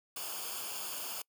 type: noise with comb filter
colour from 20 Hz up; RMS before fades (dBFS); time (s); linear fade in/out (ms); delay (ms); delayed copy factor
white; -40; 0.16-1.22; 5; 0.51; -0.75
effects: noise-tail reverb RT60 0.1 s tail -26 dB re dry